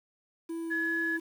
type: tone with vibrato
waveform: triangle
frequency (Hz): 329.6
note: E4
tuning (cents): 0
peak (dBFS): -31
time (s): 0.49-1.2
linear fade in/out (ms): 10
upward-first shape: sine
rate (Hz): 2.6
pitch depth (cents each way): 10
type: tone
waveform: sine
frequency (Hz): 1697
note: G#6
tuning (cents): +37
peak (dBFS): -28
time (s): 0.7-1.18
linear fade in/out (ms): 20
effects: tanh soft clip ceiling -19 dBFS + 9-bit